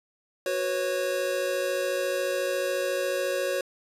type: chord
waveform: square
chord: F# suspended fourth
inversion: none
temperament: equal with one note detuned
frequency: 370 / 493.9 / 548 Hz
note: F#4 / B4 / C#5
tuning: 0 / 0 / -20 cents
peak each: -33 / -34 / -28 dBFS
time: 0.46-3.61 s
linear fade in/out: 2 ms
effects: resampled to 32000 Hz